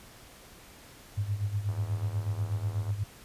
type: tone with tremolo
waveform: sine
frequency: 102.1 Hz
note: G#2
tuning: 29 cents flat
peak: -25 dBFS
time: 1.17-3.04 s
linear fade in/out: 10 ms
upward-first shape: sine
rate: 8.2 Hz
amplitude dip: 75%
type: click train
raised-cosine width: 1 ms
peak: -33 dBFS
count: 100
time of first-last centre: 1.69-2.905 s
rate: 81.5 Hz
effects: pink hiss -52 dBFS RMS until 3.24 s + resampled to 32000 Hz